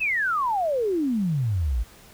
sine exponential sweep, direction down, 2694 to 51.91 Hz, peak -21 dBFS, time 0-1.84 s, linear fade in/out 20 ms, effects pink hiss -50 dBFS RMS until 2.13 s

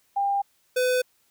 sine / square tone pair in turn, 799 / 503.3 Hz, G5 / B4, +33 / +33 cents, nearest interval minor sixth, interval 800 cents, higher first, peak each -21 dBFS, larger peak neither, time 0.16-0.42 / 0.76-1.02 s, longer neither, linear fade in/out 10 ms, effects white hiss -66 dBFS RMS until 1.3 s

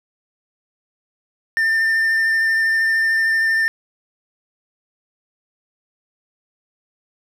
triangle tone with vibrato, 1797 Hz, A6, 36 cents sharp, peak -13 dBFS, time 1.57-3.68 s, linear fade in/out 0 ms, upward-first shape triangle, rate 13 Hz, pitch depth 14 cents each way, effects none

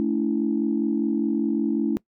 sine chord, A major, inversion none, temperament equal with one note detuned, 220 / 284.5 / 329.6 Hz, A3 / C#4 / E4, 0 / +45 / 0 cents, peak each -24 / -24 / -25 dBFS, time 0-1.97 s, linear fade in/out 0 ms, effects noise-tail reverb RT60 0.1 s tail -23 dB re dry + tanh soft clip ceiling -11 dBFS

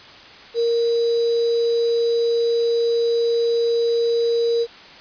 sine tone with sample-and-hold, 466.2 Hz, A#4, in tune, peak -16 dBFS, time 0.54-4.67 s, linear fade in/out 50 ms, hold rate 4410 Hz, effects white hiss -42 dBFS RMS until 5 s + resampled to 11025 Hz

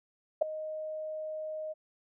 sine tone with ADSR envelope, 622.3 Hz, D#5, in tune, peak -18 dBFS, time 0.41-1.74 s, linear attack 12 ms, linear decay 4 ms, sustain -17 dB, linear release 24 ms, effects none

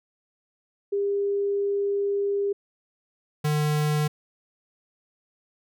sine / square tone pair in turn, 401.7 / 150.47 Hz, G4 / D3, +42 / +42 cents, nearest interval octave + perfect fourth, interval 1700 cents, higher first, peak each -22 dBFS, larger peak neither, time 0.92-2.53 / 3.44-4.08 s, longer first, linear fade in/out 10 ms, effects none

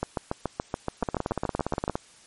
two click trains, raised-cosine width 1 ms, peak -12 / -12 dBFS, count 17 / 14, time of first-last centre 1.03-1.955 / 0.03-1.879 s, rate 17.3 / 7.03 Hz, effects white hiss -54 dBFS RMS until 2.26 s + MP3 48 kbps

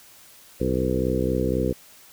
harmonic tone with a mistuned harmonic, 64 Hz, C2, 38 cents flat, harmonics 1 / 2 / 3 / 4 / 5 / 6 / 7 / 8, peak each -29 / -29 / -29 / -29 / -29 / -29 / -29 / -29 dBFS, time 0.6-1.73 s, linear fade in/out 10 ms, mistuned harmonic 8, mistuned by -22 cents, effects white hiss -50 dBFS RMS until 2.12 s

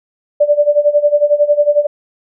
sine tone with tremolo, 587.3 Hz, D5, in tune, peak -5 dBFS, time 0.4-1.87 s, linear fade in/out 10 ms, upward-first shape sine, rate 11 Hz, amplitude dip 85%, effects none

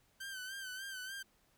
sawtooth tone with vibrato, 1546 Hz, G6, 24 cents flat, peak -39 dBFS, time 0.2-1.23 s, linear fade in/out 10 ms, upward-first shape sine, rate 3.4 Hz, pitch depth 61 cents each way, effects pink hiss -72 dBFS RMS until 1.57 s

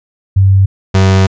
sine / 35% pulse tone pair in turn, 96.7 / 95.42 Hz, G2 / G2, -23 / -46 cents, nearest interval unison, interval 23 cents, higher first, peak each -4 / -4 dBFS, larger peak neither, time 0.36-0.66 / 0.94-1.27 s, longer second, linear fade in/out 10 ms, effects resampled to 16000 Hz

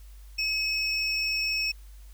triangle tone pair together, 2554 / 5412 Hz, D#7 / E8, +45 / +45 cents, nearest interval octave + minor second, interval 1300 cents, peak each -26 / -28 dBFS, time 0.38-1.72 s, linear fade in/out 10 ms, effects added 50 Hz sine -44 dBFS peak until 2.13 s + white hiss -60 dBFS RMS until 2.13 s

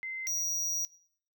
sine / square tone pair in turn, 2071 / 5764 Hz, C7 / F#8, -18 / -46 cents, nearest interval octave + tritone, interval 1772 cents, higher second, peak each -35 / -30 dBFS, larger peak second, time 0.03-0.27 / 0.27-0.85 s, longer second, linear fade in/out 0 ms, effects noise-tail reverb RT60 0.6 s tail -22 dB re dry

